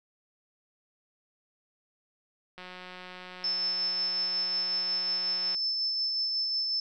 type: click train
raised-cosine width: 0.3 ms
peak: -28 dBFS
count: 541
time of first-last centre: 2.58-5.547 s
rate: 182 Hz
type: tone with tremolo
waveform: sine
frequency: 5274 Hz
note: E8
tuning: in tune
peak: -26 dBFS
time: 3.44-6.8 s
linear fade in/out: 2 ms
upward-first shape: sine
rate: 5.5 Hz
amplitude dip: 25%
effects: none